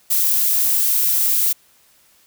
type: noise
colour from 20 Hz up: violet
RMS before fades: -17 dBFS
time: 0.1-1.53 s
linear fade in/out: 10 ms
effects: white hiss -55 dBFS RMS until 2.26 s